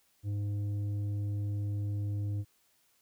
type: tone with tanh clipping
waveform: triangle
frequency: 102.2 Hz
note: G#2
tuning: 27 cents flat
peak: -32 dBFS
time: 0.23-2.45 s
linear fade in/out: 50 ms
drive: 11 dB
effects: white hiss -70 dBFS RMS until 3.01 s